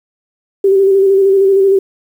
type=tone with vibrato; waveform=sine; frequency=389.6 Hz; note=G4; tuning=11 cents flat; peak=-6 dBFS; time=0.64-1.79 s; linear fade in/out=5 ms; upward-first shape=square; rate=13 Hz; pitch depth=26 cents each way; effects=7-bit